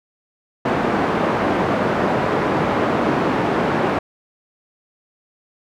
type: band-pass noise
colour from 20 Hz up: pink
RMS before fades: -19 dBFS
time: 0.65-3.99 s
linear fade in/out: 5 ms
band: 200 to 1300 Hz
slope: 12 dB/octave
effects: none